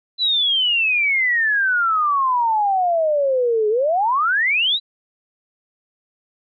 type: exponential two-way sweep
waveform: sine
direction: down then up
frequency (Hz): 4034 to 416.1 to 4034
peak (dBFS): -15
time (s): 0.18-4.8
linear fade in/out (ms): 50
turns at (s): 3.69
effects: none